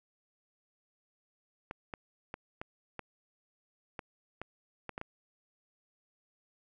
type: clicks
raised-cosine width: 0.5 ms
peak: -24 dBFS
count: 10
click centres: 1.711 / 1.938 / 2.341 / 2.615 / 2.993 / 3.992 / 4.416 / 4.893 / 4.979 / 5.014 s
effects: none